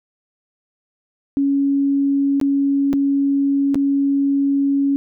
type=tone with dropouts; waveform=sine; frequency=278.4 Hz; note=C#4; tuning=8 cents sharp; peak=-14 dBFS; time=1.37-4.96 s; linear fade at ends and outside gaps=0 ms; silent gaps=2.4-2.413 / 2.93-2.936 / 3.745-3.755 s; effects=none